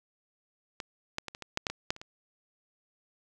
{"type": "clicks", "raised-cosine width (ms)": 0.2, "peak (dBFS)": [-19, -14, -20, -26, -23, -11, -12, -18, -11, -29, -26], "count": 11, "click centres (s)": [0.802, 1.184, 1.283, 1.349, 1.423, 1.574, 1.668, 1.7, 1.905, 1.964, 2.015], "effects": []}